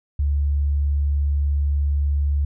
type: tone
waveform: sine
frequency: 71.7 Hz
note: D2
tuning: 41 cents flat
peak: -17 dBFS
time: 0.19-2.45 s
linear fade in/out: 5 ms
effects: none

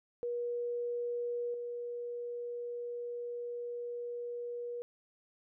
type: tone with level steps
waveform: sine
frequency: 480 Hz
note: B4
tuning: 49 cents flat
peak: -33 / -37 dBFS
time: 0.23-4.82 s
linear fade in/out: 0 ms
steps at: 1.54 s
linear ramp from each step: 2 ms
effects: none

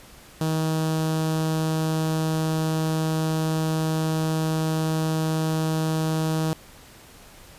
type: tone with notch filter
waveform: sawtooth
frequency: 158.6 Hz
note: D#3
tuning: 33 cents sharp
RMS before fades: -24 dBFS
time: 0.41-6.53 s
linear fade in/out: 0 ms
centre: 2100 Hz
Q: 1.5
effects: pink hiss -48 dBFS RMS until 7.58 s + resampled to 32000 Hz

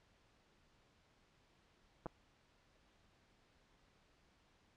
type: clicks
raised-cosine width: 1 ms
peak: -30 dBFS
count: 2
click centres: 2.059 / 2.065 s
effects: pink hiss -72 dBFS RMS until 4.76 s + low-pass 5000 Hz 12 dB/octave

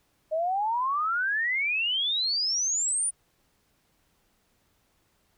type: exponential sweep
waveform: sine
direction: up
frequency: 613 to 9710 Hz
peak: -24 dBFS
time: 0.31-3.11 s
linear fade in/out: 20 ms
effects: pink hiss -69 dBFS RMS until 5.37 s

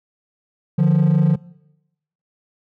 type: tone pair together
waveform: triangle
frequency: 149.29 / 175 Hz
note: D3 / F3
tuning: +29 / +4 cents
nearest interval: minor third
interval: 275 cents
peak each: -12 dBFS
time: 0.78-1.36 s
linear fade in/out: 10 ms
effects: noise-tail reverb RT60 0.9 s tail -23 dB re dry + tanh soft clip ceiling -7 dBFS

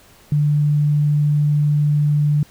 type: tone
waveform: sine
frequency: 147.8 Hz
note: D3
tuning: 11 cents sharp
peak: -13 dBFS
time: 0.32-2.43 s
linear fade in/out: 2 ms
effects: pink hiss -49 dBFS RMS until 2.5 s

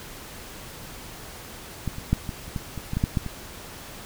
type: clicks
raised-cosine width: 5 ms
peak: -14 / -21 / -7 / -17 / -26 / -16 / -20 / -16 / -12 / -8 / -10 / -19 dBFS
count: 12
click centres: 1.877 / 1.984 / 2.13 / 2.292 / 2.48 / 2.562 / 2.777 / 2.934 / 2.97 / 3.039 / 3.172 / 3.263 s
effects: pink hiss -41 dBFS RMS until 4.05 s

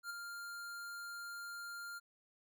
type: tone with ADSR envelope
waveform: square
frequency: 1399 Hz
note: F6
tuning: 3 cents sharp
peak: -40 dBFS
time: 0.03-2 s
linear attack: 69 ms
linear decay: 14 ms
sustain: -5 dB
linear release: 26 ms
effects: none

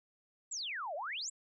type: exponential two-way sweep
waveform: sine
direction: down then up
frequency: 8010 to 555 to 8010 Hz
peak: -37 dBFS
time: 0.51-1.3 s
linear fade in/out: 10 ms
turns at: 0.95 s
effects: none

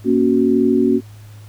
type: chord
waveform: sine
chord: F# major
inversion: first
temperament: equal with one note detuned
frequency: 235.5 / 277.2 / 370 Hz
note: A#3 / C#4 / F#4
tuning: +18 / 0 / 0 cents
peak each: -16 dBFS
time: 0.04-1.01 s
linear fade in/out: 50 ms
effects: added 105 Hz sine -36 dBFS peak until 1.48 s + pink hiss -49 dBFS RMS until 1.48 s

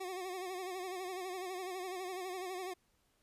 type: tone with vibrato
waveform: 25% pulse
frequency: 369.1 Hz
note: F#4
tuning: 4 cents flat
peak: -36 dBFS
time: 0-2.74 s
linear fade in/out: 10 ms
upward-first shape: sine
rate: 12 Hz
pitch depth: 68 cents each way
effects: pink hiss -75 dBFS RMS until 3.22 s + resampled to 32000 Hz

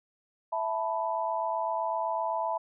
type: chord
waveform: sine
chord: E suspended fourth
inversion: none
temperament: equal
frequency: 659.3 / 880 / 987.8 Hz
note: E5 / A5 / B5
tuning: 0 / 0 / 0 cents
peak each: -32 dBFS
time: 0.52-2.58 s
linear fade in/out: 10 ms
effects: none

